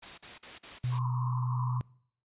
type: noise bursts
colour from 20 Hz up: white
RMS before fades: -44 dBFS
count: 5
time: 0.02-0.992 s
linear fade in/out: 10 ms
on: 160 ms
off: 43 ms
type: tone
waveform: sine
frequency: 124.6 Hz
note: B2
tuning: 16 cents sharp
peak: -28 dBFS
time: 0.84-1.81 s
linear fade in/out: 0 ms
type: band-pass noise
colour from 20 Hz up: white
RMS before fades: -41 dBFS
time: 0.9-1.82 s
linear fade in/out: 50 ms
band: 960 to 1100 Hz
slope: 96 dB/octave
effects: noise-tail reverb RT60 0.6 s tail -23 dB re dry + resampled to 8000 Hz